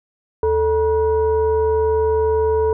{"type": "tone with frequency modulation", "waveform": "sine", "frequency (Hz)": 440, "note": "A4", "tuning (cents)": 0, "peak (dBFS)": -14, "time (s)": [0.43, 2.73], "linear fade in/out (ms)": 2, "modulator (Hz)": 518, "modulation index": 0.61, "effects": []}